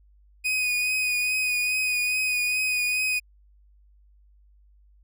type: tone with vibrato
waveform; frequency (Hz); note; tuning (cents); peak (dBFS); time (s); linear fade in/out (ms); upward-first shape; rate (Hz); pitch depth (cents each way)
40% pulse; 2489; D#7; 0; -22; 0.44-3.2; 20; triangle; 2.4; 27
effects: added 50 Hz sine -54 dBFS peak until 5.03 s